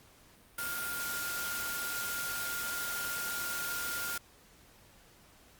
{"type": "tone in noise", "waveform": "sine", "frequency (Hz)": 1408, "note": "F6", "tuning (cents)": 14, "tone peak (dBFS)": -37, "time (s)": [0.58, 4.18], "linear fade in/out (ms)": 5, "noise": "white", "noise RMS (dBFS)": -38, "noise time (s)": [0.58, 4.18], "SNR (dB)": -2, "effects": ["pink hiss -60 dBFS RMS until 5.59 s", "Opus 48 kbps"]}